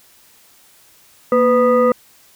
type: tone with frequency modulation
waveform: sine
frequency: 500 Hz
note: B4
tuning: 21 cents sharp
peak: -10 dBFS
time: 1.32-1.92 s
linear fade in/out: 2 ms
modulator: 735 Hz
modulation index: 0.88
effects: white hiss -50 dBFS RMS until 2.35 s